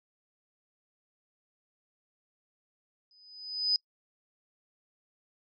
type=tone with exponential growth; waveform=sine; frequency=4999 Hz; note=D#8; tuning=7 cents sharp; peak=-21 dBFS; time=3.11-3.76 s; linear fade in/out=1 ms; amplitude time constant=140 ms; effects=noise-tail reverb RT60 0.1 s tail -26 dB re dry